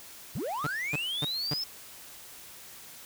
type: linear sweep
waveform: triangle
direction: up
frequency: 84.3 to 5320 Hz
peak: -29 dBFS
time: 0.35-1.64 s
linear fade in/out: 5 ms
type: tone bursts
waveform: sawtooth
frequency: 146.83 Hz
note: D3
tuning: in tune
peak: -25 dBFS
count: 4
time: 0.64-1.54 s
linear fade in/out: 5 ms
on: 30 ms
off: 260 ms
effects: white hiss -48 dBFS RMS until 3.05 s